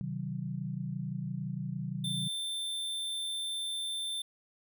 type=chord; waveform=sine; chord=C diminished; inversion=none; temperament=just; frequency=130.81 / 156.98 / 188.37 Hz; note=C3 / Eb3 / Gb3; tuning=0 / +16 / +31 cents; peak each=-38 dBFS; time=0.01-2.28 s; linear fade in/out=0 ms
type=tone; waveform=square; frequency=3559 Hz; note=A7; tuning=19 cents sharp; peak=-34 dBFS; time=2.04-4.22 s; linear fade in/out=5 ms
effects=none